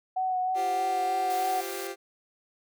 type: tone with vibrato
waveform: sine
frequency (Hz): 743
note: F#5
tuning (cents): +7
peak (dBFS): -25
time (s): 0.16-1.61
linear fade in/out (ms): 10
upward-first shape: sine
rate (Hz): 3.2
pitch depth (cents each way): 18
type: chord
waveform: sawtooth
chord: F suspended second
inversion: none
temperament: just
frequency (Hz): 349.2 / 392.9 / 523.8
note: F4 / G4 / C5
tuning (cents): 0 / +4 / +2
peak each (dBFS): -35 / -32 / -37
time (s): 0.54-1.96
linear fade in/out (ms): 50
type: high-pass noise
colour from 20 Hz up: white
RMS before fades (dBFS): -41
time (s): 1.3-1.87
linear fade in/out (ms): 0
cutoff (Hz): 460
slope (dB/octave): 24
effects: none